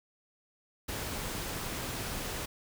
pink noise, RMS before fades -37 dBFS, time 0.88-2.46 s, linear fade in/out 10 ms, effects none

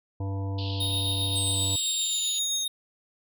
harmonic tone, 97.7 Hz, G2, 5 cents flat, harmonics 1 / 3 / 5 / 7 / 9 / 10, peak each -28 / -38 / -42 / -45 / -47 / -48 dBFS, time 0.2-1.76 s, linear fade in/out 5 ms
pink band-pass noise, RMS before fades -39 dBFS, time 0.58-2.39 s, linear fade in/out 5 ms, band 2800 to 4800 Hz, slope 96 dB/octave
square tone with tremolo, 3715 Hz, A#7, 7 cents flat, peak -27 dBFS, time 0.8-2.68 s, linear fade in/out 5 ms, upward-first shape sine, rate 7.6 Hz, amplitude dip 30%
sine linear sweep, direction down, 8372 to 6370 Hz, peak -29 dBFS, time 1.35-2.65 s, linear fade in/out 20 ms
effects none

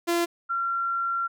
sawtooth / sine tone pair in turn, 342.5 / 1370 Hz, F4 / F6, -34 / -34 cents, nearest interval 2 octaves, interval 2400 cents, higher second, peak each -18 / -24 dBFS, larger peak first, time 0.07-0.26 / 0.49-1.28 s, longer second, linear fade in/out 20 ms, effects none

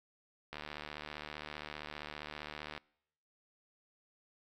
click train, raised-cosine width 0.3 ms, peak -26 dBFS, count 170, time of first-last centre 0.53-2.777 s, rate 75.2 Hz, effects noise-tail reverb RT60 0.8 s tail -26 dB re dry

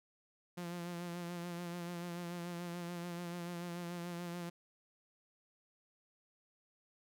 sawtooth tone with vibrato, 173.7 Hz, F3, 9 cents flat, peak -37 dBFS, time 0.57-4.5 s, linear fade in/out 10 ms, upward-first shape sine, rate 6.9 Hz, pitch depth 34 cents each way, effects none

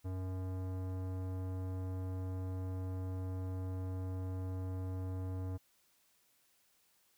sine tone with tanh clipping, 93.1 Hz, F#2, 11 cents sharp, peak -39 dBFS, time 0.04-5.58 s, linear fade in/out 20 ms, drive 18 dB, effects white hiss -72 dBFS RMS until 7.17 s

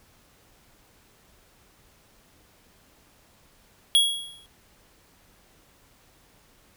square tone with exponential decay, 3322 Hz, G#7, in tune, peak -14 dBFS, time 3.95-4.46 s, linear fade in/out 0 ms, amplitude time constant 110 ms, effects pink hiss -59 dBFS RMS until 6.76 s

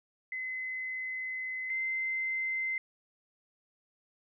sine tone pair in turn, 2039 / 2072 Hz, C7 / C7, -45 / -17 cents, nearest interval unison, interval 28 cents, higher second, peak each -34 / -30 dBFS, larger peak second, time 0.32-1.7 / 1.7-2.78 s, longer first, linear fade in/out 2 ms, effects none

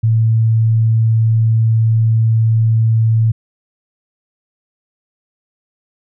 sine tone, 112.3 Hz, A2, 36 cents sharp, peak -9 dBFS, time 0.03-3.32 s, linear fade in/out 10 ms, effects none

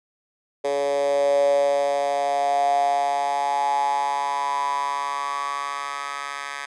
10% pulse tone with high-pass filter sweep, 141.4 Hz, C#3, 35 cents sharp, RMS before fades -23 dBFS, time 0.64-6.66 s, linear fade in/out 10 ms, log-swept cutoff 490 to 1400 Hz, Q 9.1, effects resampled to 22050 Hz

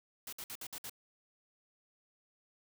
white noise bursts, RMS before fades -44 dBFS, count 6, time 0.27-0.896 s, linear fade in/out 2 ms, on 56 ms, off 58 ms, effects none

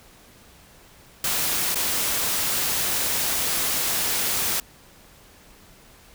white noise with dropouts, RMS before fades -24 dBFS, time 1.24-4.6 s, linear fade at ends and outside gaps 2 ms, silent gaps 1.746-1.756 s, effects pink hiss -51 dBFS RMS until 6.14 s

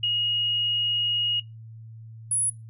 sine tone pair in turn, 2878 / 10256 Hz, F#7 / E9, -49 / -49 cents, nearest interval octave + minor seventh, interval 2200 cents, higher second, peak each -21 dBFS, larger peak neither, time 0.03-1.4 / 2.31-2.5 s, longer first, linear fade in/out 5 ms, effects noise-tail reverb RT60 0.2 s tail -21 dB re dry + added 112 Hz sine -40 dBFS peak until 2.69 s

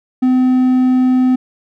triangle tone, 255.2 Hz, C4, 43 cents flat, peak -7 dBFS, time 0.22-1.36 s, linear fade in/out 10 ms, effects none

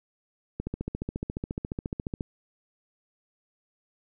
click train, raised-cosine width 3 ms, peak -18 dBFS, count 24, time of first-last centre 0.6-2.208 s, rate 14.3 Hz, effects none

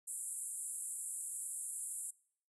white band-pass noise, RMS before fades -43 dBFS, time 0.07-2.11 s, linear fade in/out 10 ms, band 7600 to 11000 Hz, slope 96 dB/octave, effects noise-tail reverb RT60 0.6 s tail -23 dB re dry

